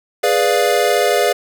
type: chord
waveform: square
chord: G# diminished seventh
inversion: none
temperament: equal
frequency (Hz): 415.3 / 493.9 / 587.3 / 698.5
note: G#4 / B4 / D5 / F5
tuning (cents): 0 / 0 / 0 / 0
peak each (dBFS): -19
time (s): 0.23-1.33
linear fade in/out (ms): 10
effects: none